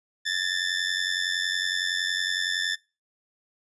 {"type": "ring-modulated tone", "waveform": "20% pulse", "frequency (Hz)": 1760, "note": "A6", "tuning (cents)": 0, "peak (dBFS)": -17, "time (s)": [0.25, 2.76], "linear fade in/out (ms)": 20, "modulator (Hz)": 45.4, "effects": ["noise-tail reverb RT60 0.3 s tail -24 dB re dry", "resampled to 24000 Hz"]}